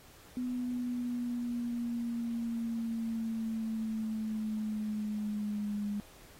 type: exponential sweep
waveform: sine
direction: down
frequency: 249.6 to 205 Hz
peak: -32 dBFS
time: 0.37-6 s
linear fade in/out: 0 ms
effects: pink hiss -57 dBFS RMS until 6.39 s + AAC 48 kbps